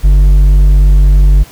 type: tone with hard clipping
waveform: sine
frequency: 48.36 Hz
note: G1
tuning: 23 cents flat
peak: -4 dBFS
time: 0.03-1.44 s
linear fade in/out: 20 ms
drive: 5 dB
effects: pink hiss -36 dBFS RMS until 1.51 s